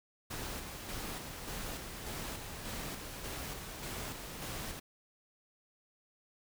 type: noise with tremolo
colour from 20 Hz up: pink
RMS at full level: -41 dBFS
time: 0.3-4.8 s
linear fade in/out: 10 ms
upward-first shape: square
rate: 1.7 Hz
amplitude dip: 35%
effects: none